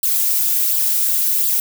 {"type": "noise with flanger", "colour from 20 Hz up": "violet", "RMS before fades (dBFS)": -17, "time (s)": [0.03, 1.6], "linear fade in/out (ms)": 2, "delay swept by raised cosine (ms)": [0.23, 4.43], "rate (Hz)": 1.4, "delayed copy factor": 0.65, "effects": []}